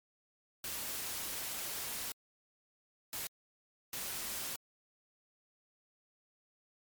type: noise bursts at uneven times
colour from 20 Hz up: white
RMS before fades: -40 dBFS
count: 3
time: 0.64-2.12 / 3.13-3.27 / 3.93-4.56 s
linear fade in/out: 2 ms
effects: MP3 96 kbps